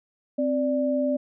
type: tone pair together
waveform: sine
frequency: 261.6 / 587.3 Hz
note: C4 / D5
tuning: 0 / 0 cents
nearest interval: octave + major second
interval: 1400 cents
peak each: -24 dBFS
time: 0.38-1.17 s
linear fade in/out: 10 ms
effects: none